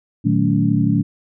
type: tone cluster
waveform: sine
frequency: 116.7 / 154.6 / 188 / 219.6 / 284.2 Hz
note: A#2 / D#3 / F#3 / A3 / C#4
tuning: +2 / -11 / +28 / -3 / +43 cents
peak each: -20 dBFS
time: 0.24-1.03 s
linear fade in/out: 20 ms
effects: none